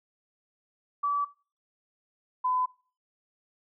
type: tone pair in turn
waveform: sine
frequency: 1151 / 1009.1 Hz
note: D6 / B5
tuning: -35 / +37 cents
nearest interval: major second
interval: 228 cents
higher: first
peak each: -24 dBFS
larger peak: neither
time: 1.03-1.25 / 2.44-2.66 s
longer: neither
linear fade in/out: 10 ms
effects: noise-tail reverb RT60 0.4 s tail -22 dB re dry